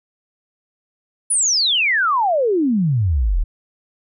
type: exponential sweep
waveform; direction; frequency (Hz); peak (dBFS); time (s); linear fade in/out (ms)
sine; down; 10260 to 34.65; -14; 1.3-3.44; 10
effects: none